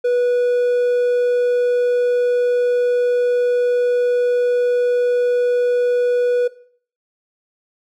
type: tone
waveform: triangle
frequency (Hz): 489.2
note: B4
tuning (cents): -16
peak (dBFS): -12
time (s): 0.04-6.48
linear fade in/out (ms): 10
effects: noise-tail reverb RT60 0.5 s tail -17 dB re dry